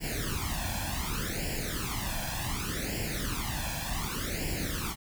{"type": "noise with flanger", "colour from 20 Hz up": "pink", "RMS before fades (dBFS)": -33, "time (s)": [0, 4.96], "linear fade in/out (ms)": 50, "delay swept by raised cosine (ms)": [0.4, 1.22], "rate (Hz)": 0.67, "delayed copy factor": 0.85, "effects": []}